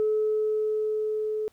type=tone with level ramp; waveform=sine; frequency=430 Hz; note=A4; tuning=40 cents flat; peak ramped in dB=-20 to -26 dBFS; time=0-1.48 s; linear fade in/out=0 ms; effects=tanh soft clip ceiling -17 dBFS + pink hiss -65 dBFS RMS until 1.52 s